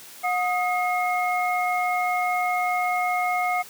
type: tone cluster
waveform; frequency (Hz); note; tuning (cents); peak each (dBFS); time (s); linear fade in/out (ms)
sine; 724 / 1249 / 2154; F#5 / D#6 / C7; -38 / +6 / +50; -23 / -29 / -27; 0.23-3.63; 20
effects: white hiss -44 dBFS RMS until 3.69 s + high-pass 150 Hz 12 dB/octave